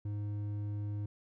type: tone with hard clipping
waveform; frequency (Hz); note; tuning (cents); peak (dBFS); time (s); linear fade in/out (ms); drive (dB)
sine; 103.4; G#2; -7; -36; 0.05-1.06; 5; 6
effects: none